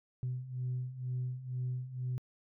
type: beating tone pair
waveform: sine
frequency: 124.9 / 127 Hz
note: B2 / B2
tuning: +20 / +49 cents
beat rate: 2.1 Hz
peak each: -39 / -35 dBFS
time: 0.23-2.18 s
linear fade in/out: 0 ms
effects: tanh soft clip ceiling -29 dBFS